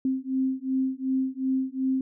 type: beating tone pair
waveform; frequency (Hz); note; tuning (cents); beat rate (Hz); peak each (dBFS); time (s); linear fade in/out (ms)
sine; 261.6 / 264.3; C4 / C4; 0 / +18; 2.7; -27; 0.05-2.01; 2
effects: none